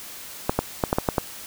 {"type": "clicks", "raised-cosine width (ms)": 1, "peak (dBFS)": -5, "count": 7, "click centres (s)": [0.495, 0.59, 0.838, 0.929, 0.985, 1.088, 1.182], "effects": ["white hiss -39 dBFS RMS until 1.46 s"]}